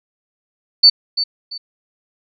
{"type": "tone with echo", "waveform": "sine", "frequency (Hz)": 4500, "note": "C#8", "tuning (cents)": 25, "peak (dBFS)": -4, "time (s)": [0.83, 0.9], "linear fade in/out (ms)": 10, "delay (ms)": 340, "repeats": 2, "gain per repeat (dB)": -11, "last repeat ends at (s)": 1.58, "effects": []}